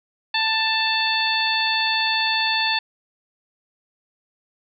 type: harmonic tone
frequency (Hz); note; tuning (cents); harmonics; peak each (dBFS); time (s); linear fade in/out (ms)
885; A5; +10; 1 / 2 / 3 / 4 / 5; -25 / -25 / -25 / -25 / -25; 0.34-2.79; 5
effects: none